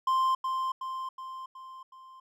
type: tone with echo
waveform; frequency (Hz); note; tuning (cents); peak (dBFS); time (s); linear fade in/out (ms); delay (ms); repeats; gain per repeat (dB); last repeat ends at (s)
triangle; 1046.5; C6; 0; -21; 0.07-0.35; 5; 370; 5; -5; 2.2
effects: none